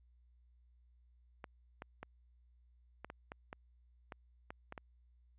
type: clicks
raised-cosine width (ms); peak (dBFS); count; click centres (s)
0.5; -30; 11; 1.442 / 1.821 / 2.03 / 3.046 / 3.101 / 3.319 / 3.529 / 4.122 / 4.505 / 4.724 / 4.778
effects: added 60 Hz sine -64 dBFS peak until 5.38 s + resampled to 8000 Hz